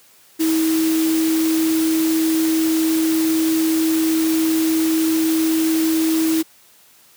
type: tone in noise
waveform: sine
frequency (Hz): 320.9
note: E4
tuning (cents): -46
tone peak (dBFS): -15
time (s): 0.39-6.43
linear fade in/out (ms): 20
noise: white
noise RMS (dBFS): -27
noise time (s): 0.39-6.43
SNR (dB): +9
effects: white hiss -51 dBFS RMS until 7.16 s + high-pass 100 Hz 12 dB/octave